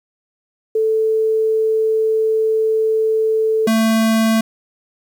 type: tone pair in turn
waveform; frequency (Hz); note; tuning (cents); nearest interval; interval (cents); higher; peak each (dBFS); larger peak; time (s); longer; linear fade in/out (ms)
sine / square; 440 / 222.9; A4 / A3; 0 / +23; octave; 1177; first; -13; neither; 0.75-3.67 / 3.67-4.41; first; 5
effects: 8-bit